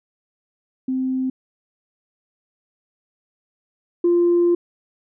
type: tone pair in turn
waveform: sine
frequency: 260 / 347.1 Hz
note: C4 / F4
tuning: -11 / -11 cents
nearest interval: perfect fourth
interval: 500 cents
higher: second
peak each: -19 / -12 dBFS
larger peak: second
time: 0.88-1.3 / 4.04-4.55 s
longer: second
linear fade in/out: 5 ms
effects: tanh soft clip ceiling -10 dBFS